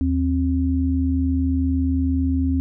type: tone pair together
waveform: sine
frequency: 78.9 / 265.4 Hz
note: D#2 / C4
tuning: +25 / +25 cents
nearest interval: octave + major sixth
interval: 2100 cents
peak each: -20 dBFS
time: 0.01-2.6 s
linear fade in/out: 0 ms
effects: none